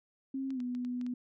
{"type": "tone with pitch glide", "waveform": "sine", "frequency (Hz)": [267.9, 247.1], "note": ["C4", "B3"], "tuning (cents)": [41, 1], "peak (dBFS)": -33, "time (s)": [0.34, 1.14], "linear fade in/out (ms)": 5, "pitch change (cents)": -140, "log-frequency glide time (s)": [0.53, 0.6]}
{"type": "clicks", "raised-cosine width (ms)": 0.2, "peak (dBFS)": -36, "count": 6, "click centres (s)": [0.505, 0.603, 0.75, 0.849, 1.013, 1.065]}
{"effects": []}